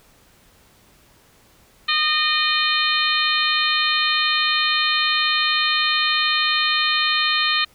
harmonic tone with a mistuned harmonic, 613 Hz, D#5, 26 cents flat, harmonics 2 / 3 / 4 / 5 / 6 / 7, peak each -24 / -24 / -24 / -24 / -24 / -24 dBFS, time 1.88-7.65 s, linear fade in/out 10 ms, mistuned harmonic 7, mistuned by -46 cents, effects pink hiss -54 dBFS RMS until 7.74 s

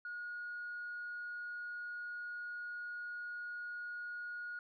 sine tone, 1443 Hz, F#6, 44 cents flat, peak -40 dBFS, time 0.05-4.59 s, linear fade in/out 2 ms, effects tanh soft clip ceiling -37 dBFS

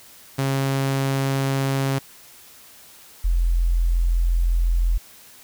sawtooth / sine tone pair in turn, 135.9 / 42.81 Hz, C#3 / F1, -34 / -34 cents, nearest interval octave + minor sixth, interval 2000 cents, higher first, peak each -16 dBFS, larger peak neither, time 0.38-1.99 / 3.24-4.98 s, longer second, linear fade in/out 10 ms, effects white hiss -47 dBFS RMS until 5.43 s

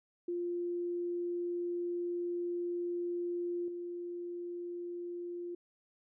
sine tone with level steps, 349.2 Hz, F4, in tune, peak -33 / -38 dBFS, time 0.28-5.55 s, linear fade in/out 5 ms, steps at 3.68 s, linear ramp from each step 2 ms, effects none

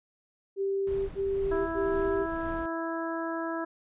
sine tone bursts, 392 Hz, G4, in tune, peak -26 dBFS, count 3, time 0.56-2.268 s, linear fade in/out 50 ms, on 530 ms, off 59 ms
brown noise with tremolo, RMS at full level -38 dBFS, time 0.87-2.66 s, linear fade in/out 2 ms, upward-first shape triangle, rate 2 Hz, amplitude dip 55%
harmonic tone, 329.6 Hz, E4, in tune, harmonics 1 / 2 / 3 / 4 / 5, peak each -33 / -36 / -38 / -39 / -40 dBFS, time 1.51-3.65 s, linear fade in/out 10 ms
effects resampled to 8000 Hz

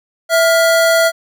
square tone pair together, 659.3 / 1409.6 Hz, E5 / F6, 0 / +16 cents, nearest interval octave + minor second, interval 1316 cents, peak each -11 / -16 dBFS, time 0.29-1.12 s, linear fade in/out 50 ms, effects none

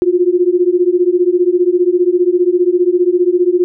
sine beating tone pair, 349.2 / 364.2 Hz, F4 / F#4, 0 / -27 cents, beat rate 15 Hz, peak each -12 dBFS, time 0.02-3.64 s, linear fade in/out 0 ms, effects none

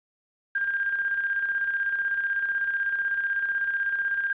sine tone with tremolo, 1601 Hz, G6, 36 cents sharp, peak -22 dBFS, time 0.55-4.33 s, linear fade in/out 5 ms, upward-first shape square, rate 16 Hz, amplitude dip 45%, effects resampled to 8000 Hz + 9-bit

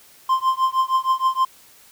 triangle tone with tremolo, 1046.5 Hz, C6, in tune, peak -11 dBFS, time 0.29-1.45 s, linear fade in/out 5 ms, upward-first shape triangle, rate 6.4 Hz, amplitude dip 100%, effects white hiss -50 dBFS RMS until 1.91 s

